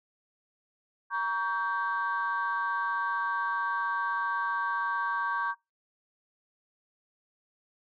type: chord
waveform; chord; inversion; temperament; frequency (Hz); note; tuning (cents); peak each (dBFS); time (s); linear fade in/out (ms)
sine; G diminished; first; just; 940.8 / 1128.9 / 1568; Bb5 / Db6 / G6; +16 / +31 / 0; -32 / -30 / -31; 1.1-5.55; 50
effects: noise-tail reverb RT60 0.2 s tail -20 dB re dry + tanh soft clip ceiling -20 dBFS